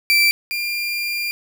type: tone pair in turn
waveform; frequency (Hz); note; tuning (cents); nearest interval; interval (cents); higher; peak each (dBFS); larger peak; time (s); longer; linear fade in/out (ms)
30% pulse; 2341 / 2393; D7 / D7; -6 / +32; unison; 38; second; -10 / -19; first; 0.1-0.31 / 0.51-1.31; second; 0
effects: none